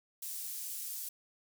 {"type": "high-pass noise", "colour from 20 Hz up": "pink", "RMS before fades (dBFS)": -41, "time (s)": [0.22, 1.09], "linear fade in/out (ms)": 5, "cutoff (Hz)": 9000, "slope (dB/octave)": 12, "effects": []}